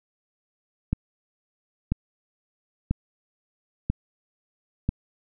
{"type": "click train", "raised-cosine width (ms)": 5, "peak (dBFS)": -10, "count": 5, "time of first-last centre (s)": [0.93, 4.89], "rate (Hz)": 1.01, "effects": []}